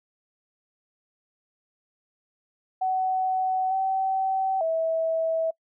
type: tone with pitch steps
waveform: sine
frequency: 751 / 766 / 650 Hz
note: F#5 / G5 / E5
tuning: +26 / -40 / -24 cents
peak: -22 dBFS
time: 2.81-5.51 s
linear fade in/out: 10 ms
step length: 900 ms
effects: noise-tail reverb RT60 0.1 s tail -25 dB re dry